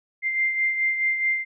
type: beating tone pair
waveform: sine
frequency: 2093 / 2097.7 Hz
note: C7 / C7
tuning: 0 / +4 cents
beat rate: 4.7 Hz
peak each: -21 / -30 dBFS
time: 0.22-1.45 s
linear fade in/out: 50 ms
effects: none